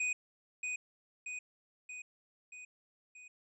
square tone with echo, 2489 Hz, D#7, in tune, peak -32 dBFS, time 0-0.13 s, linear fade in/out 5 ms, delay 630 ms, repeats 5, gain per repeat -4 dB, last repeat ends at 3.28 s, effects resampled to 22050 Hz

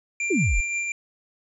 square tone with tremolo, 2374 Hz, D7, 18 cents sharp, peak -24 dBFS, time 0.2-0.92 s, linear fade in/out 2 ms, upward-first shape triangle, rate 5.7 Hz, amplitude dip 35%
sine exponential sweep, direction down, 438.1 to 30.87 Hz, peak -19 dBFS, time 0.3-0.61 s, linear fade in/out 10 ms
effects resampled to 22050 Hz

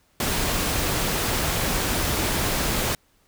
pink noise, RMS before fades -24 dBFS, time 0.2-2.95 s, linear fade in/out 2 ms, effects pink hiss -63 dBFS RMS until 3.27 s

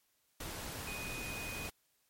sine tone in noise, 2489 Hz, D#7, in tune, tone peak -43 dBFS, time 0.87-1.68 s, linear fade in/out 5 ms, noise pink, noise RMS -43 dBFS, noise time 0.4-1.7 s, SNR -3 dB, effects white hiss -75 dBFS RMS until 2.09 s + MP3 64 kbps

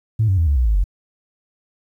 sine tone with pitch steps, 110 / 95.21 / 82.41 / 71.33 / 61.74 / 53.43 / 46.25 Hz, A2 / G2 / E2 / D2 / B1 / G#1 / F#1, 0 / -50 / 0 / -50 / 0 / +50 / 0 cents, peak -12 dBFS, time 0.19-0.841 s, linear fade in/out 10 ms, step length 93 ms, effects tanh soft clip ceiling -9 dBFS + 9-bit

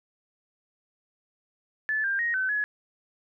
sine tone with pitch steps, 1737 / 1592 / 1875 / 1525 / 1691 Hz, A6 / G6 / A#6 / G6 / G#6, -23 / +26 / +10 / -48 / +31 cents, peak -24 dBFS, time 1.89-2.64 s, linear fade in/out 0 ms, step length 150 ms, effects none

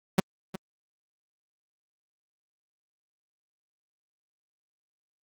sawtooth tone with echo, 189 Hz, F#3, 37 cents sharp, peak -13 dBFS, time 0.18-0.2 s, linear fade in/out 5 ms, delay 360 ms, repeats 1, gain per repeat -15 dB, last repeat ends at 0.56 s, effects Opus 48 kbps

